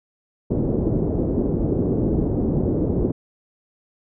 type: low-pass noise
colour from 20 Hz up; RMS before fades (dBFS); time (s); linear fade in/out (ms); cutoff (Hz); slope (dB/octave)
white; -21; 0.5-3.12; 10; 410; 24
effects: none